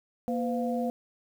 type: tone cluster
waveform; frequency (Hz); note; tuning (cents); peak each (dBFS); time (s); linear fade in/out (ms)
sine; 236.8 / 507 / 702; A#3 / B4 / F5; +27 / +45 / +9; -29 / -32 / -34; 0.28-0.9; 0
effects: 9-bit